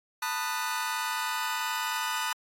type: chord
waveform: sawtooth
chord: B dominant seventh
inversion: third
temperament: just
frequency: 889 / 987.8 / 1234.7 / 1481.6 Hz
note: A5 / B5 / D#6 / F#6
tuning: +18 / 0 / -14 / +2 cents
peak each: -31 dBFS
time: 0.22-2.33 s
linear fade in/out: 5 ms
effects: AAC 48 kbps